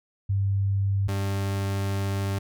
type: tone pair in turn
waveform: sine / 40% pulse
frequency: 98.5 / 98.5 Hz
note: G2 / G2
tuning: +9 / +9 cents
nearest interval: unison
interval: 0 cents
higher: neither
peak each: -21 / -24 dBFS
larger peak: first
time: 0.29-1.08 / 1.08-2.39 s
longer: second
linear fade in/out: 10 ms
effects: none